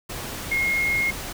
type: tone in noise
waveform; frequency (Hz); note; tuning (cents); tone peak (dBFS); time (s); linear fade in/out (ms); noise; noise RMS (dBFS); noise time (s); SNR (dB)
sine; 2149; C7; +46; -20; 0.51-1.11; 10; pink; -33; 0.09-1.33; +10
effects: none